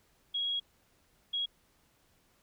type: tone bursts at uneven times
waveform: sine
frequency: 3308 Hz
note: G#7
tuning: 8 cents flat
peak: -30 dBFS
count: 2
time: 0.34-0.6 / 1.33-1.46 s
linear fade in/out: 10 ms
effects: pink hiss -69 dBFS RMS until 2.42 s